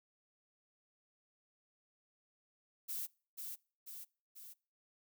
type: noise with echo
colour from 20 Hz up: violet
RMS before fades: -41 dBFS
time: 2.88-3.07 s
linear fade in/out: 20 ms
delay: 490 ms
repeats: 3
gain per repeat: -4 dB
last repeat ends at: 4.54 s
effects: noise-tail reverb RT60 0.4 s tail -25 dB re dry